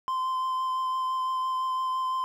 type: tone with vibrato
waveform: triangle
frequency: 1036 Hz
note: C6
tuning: 17 cents flat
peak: -24 dBFS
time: 0.08-2.24 s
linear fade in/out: 0 ms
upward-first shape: triangle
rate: 5.9 Hz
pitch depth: 14 cents each way
effects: none